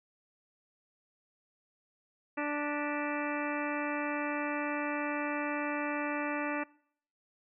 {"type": "harmonic tone with a mistuned harmonic", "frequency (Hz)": 293.7, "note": "D4", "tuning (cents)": 0, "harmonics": [1, 2, 3, 4, 5, 6, 7, 8, 9], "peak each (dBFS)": [-35, -38, -40, -41, -42, -43, -43, -44, -45], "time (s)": [2.37, 6.64], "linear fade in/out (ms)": 10, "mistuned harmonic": 7, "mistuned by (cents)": -86, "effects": ["noise-tail reverb RT60 0.6 s tail -23 dB re dry"]}